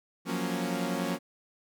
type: chord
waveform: sawtooth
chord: Gb major seventh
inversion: third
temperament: equal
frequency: 174.61 / 185 / 233.1 / 277.2 Hz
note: F3 / Gb3 / Bb3 / Db4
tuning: 0 / 0 / 0 / 0 cents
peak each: -31 dBFS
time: 0.25-1.19 s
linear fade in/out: 50 ms
effects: none